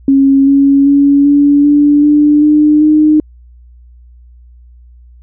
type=tone with pitch steps; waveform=sine; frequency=273.1 / 277.6 / 282.1 / 286.7 / 291.4 / 296.1 / 300.9 / 305.8 Hz; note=C#4 / C#4 / C#4 / D4 / D4 / D4 / D4 / D#4; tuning=-26 / +3 / +30 / -42 / -13 / +14 / +42 / -30 cents; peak=-4 dBFS; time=0.08-3.2 s; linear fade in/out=2 ms; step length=390 ms; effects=added 60 Hz sine -36 dBFS peak until 5.22 s